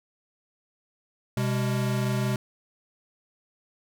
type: tone pair together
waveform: square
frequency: 126.59 / 202.4 Hz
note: B2 / G#3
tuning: +43 / -44 cents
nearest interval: minor sixth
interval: 813 cents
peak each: -26 / -30 dBFS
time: 1.37-2.36 s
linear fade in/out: 2 ms
effects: none